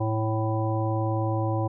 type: harmonic tone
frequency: 110.1 Hz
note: A2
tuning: 2 cents sharp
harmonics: 1 / 3 / 5 / 7 / 9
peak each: -25 / -30 / -32 / -33 / -35 dBFS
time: 0-1.68 s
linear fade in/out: 10 ms
effects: none